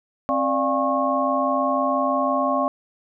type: tone cluster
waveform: sine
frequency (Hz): 266.3 / 589 / 695 / 805 / 1090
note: C4 / D5 / F5 / G5 / C#6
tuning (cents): +31 / +5 / -9 / +46 / -29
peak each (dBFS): -25 / -24 / -26 / -30 / -23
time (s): 0.29-2.68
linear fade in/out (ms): 0
effects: none